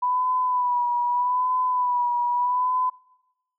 sine tone with vibrato, 987.8 Hz, B5, in tune, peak -20 dBFS, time 0.02-2.9 s, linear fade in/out 10 ms, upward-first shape sine, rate 0.81 Hz, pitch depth 40 cents each way, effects noise-tail reverb RT60 1.0 s tail -23 dB re dry

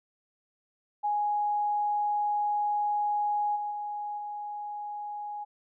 sine tone with level steps, 830.6 Hz, G#5, in tune, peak -25 / -30 / -32 / -34 dBFS, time 1.03-5.45 s, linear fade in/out 20 ms, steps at 3.55 / 3.7 / 4.17 s, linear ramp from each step 20 ms, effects none

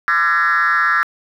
sine tone with frequency modulation, 1517 Hz, F#6, 43 cents sharp, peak -11 dBFS, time 0.08-1.03 s, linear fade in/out 0 ms, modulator 163 Hz, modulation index 2, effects tanh soft clip ceiling -9 dBFS + 8-bit

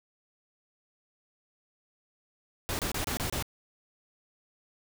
pink noise bursts, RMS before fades -32 dBFS, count 6, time 2.69-3.425 s, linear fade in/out 0 ms, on 100 ms, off 27 ms, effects none

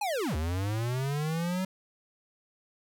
square linear two-way sweep, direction down then up, 865 to 74.3 to 190.1 Hz, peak -29 dBFS, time 0.01-1.65 s, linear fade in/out 5 ms, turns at 0.36 s, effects none

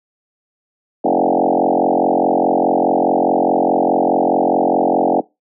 sine tone with frequency modulation, 523.3 Hz, C5, in tune, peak -11 dBFS, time 1.04-5.21 s, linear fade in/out 10 ms, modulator 44.8 Hz, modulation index 6.5, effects noise-tail reverb RT60 0.2 s tail -20 dB re dry + high-pass 200 Hz 12 dB/octave

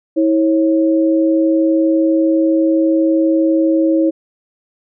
sine tone pair together, 323.6 / 544.2 Hz, E4 / C#5, -32 / -32 cents, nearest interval major sixth, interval 900 cents, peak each -11 / -17 dBFS, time 0.16-4.11 s, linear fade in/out 20 ms, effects none

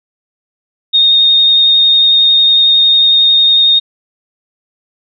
sine tone with vibrato, 3695 Hz, A#7, 16 cents flat, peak -5 dBFS, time 0.93-3.8 s, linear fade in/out 20 ms, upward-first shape sine, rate 11 Hz, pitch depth 10 cents each way, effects none

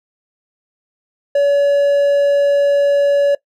triangle tone, 568 Hz, C#5, 42 cents sharp, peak -8 dBFS, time 1.35-3.35 s, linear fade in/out 5 ms, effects noise-tail reverb RT60 0.1 s tail -20 dB re dry

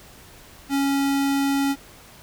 square tone, 277.2 Hz, C#4, in tune, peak -20 dBFS, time 0.69-1.76 s, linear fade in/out 50 ms, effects pink hiss -47 dBFS RMS until 2.22 s

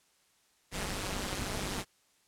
pink noise with amplitude modulation, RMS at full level -32 dBFS, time 0.71-1.85 s, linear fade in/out 50 ms, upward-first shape sine, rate 196 Hz, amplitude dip 85%, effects white hiss -69 dBFS RMS until 2.27 s + low-pass 10000 Hz 12 dB/octave

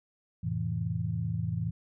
sine chord, F major seventh, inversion none, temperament equal, 87.31 / 110 / 130.81 / 164.81 Hz, F2 / A2 / C3 / E3, 0 / 0 / 0 / 0 cents, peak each -38 / -32 / -38 / -33 dBFS, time 0.43-1.71 s, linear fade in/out 10 ms, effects none

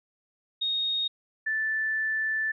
sine tone pair in turn, 3725 / 1758 Hz, A#7 / A6, -2 / -2 cents, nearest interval octave + minor second, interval 1300 cents, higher first, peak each -25 / -25 dBFS, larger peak neither, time 0.61-1.08 / 1.46-2.52 s, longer second, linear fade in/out 10 ms, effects none

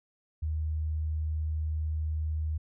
sine tone, 77.8 Hz, D#2, in tune, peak -28 dBFS, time 0.42-2.58 s, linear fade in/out 10 ms, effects none

